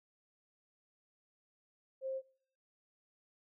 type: tone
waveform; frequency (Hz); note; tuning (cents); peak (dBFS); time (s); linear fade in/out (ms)
sine; 530; C5; +22; -36; 2.01-2.22; 50
effects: noise-tail reverb RT60 0.6 s tail -24 dB re dry